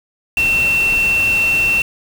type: tone in noise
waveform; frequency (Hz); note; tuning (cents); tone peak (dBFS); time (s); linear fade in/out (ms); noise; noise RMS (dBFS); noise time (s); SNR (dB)
sine; 2700; E7; +41; -12; 0.37-1.82; 2; pink; -27; 0.37-1.82; +12
effects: none